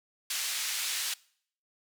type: band-pass noise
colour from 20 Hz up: pink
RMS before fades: -33 dBFS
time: 0.3-1.14 s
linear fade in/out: 5 ms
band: 2600 to 12000 Hz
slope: 12 dB/octave
effects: noise-tail reverb RT60 0.6 s tail -23 dB re dry